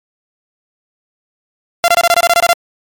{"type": "tone bursts", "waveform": "sawtooth", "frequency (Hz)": 688, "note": "F5", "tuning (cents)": -26, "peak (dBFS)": -3, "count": 11, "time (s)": [1.84, 2.531], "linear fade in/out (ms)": 0, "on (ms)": 41, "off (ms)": 24, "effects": ["MP3 96 kbps"]}